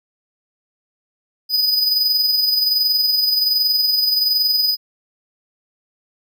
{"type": "tone with amplitude modulation", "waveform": "square", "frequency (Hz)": 4978, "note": "D#8", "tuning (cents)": 0, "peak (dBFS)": -13, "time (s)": [1.49, 4.77], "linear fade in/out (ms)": 50, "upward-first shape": "sine", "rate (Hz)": 21.3, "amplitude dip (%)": 45, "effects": []}